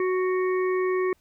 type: harmonic tone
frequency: 370 Hz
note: F#4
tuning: in tune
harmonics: 1 / 3 / 5 / 6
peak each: -22 / -32 / -36 / -38 dBFS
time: 0-1.13 s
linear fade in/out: 2 ms
effects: pink hiss -66 dBFS RMS until 1.2 s